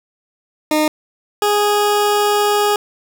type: tone pair in turn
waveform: 20% pulse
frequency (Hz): 306.3 / 414.2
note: D#4 / G#4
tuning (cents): -27 / -5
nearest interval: perfect fourth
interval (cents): 522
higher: second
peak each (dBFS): -8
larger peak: neither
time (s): 0.71-0.88 / 1.42-2.76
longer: second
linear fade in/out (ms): 2
effects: none